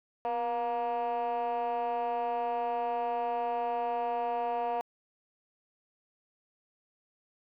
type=tone with frequency modulation; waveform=sine; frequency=710 Hz; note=F5; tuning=28 cents sharp; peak=-26 dBFS; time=0.25-4.81 s; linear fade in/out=0 ms; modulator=231 Hz; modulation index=1; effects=tanh soft clip ceiling -28 dBFS